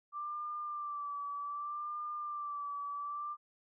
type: tone with vibrato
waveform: sine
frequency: 1174.7 Hz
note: D6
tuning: in tune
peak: -37 dBFS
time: 0.12-3.37 s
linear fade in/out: 50 ms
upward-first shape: sine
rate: 0.65 Hz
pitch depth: 41 cents each way
effects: none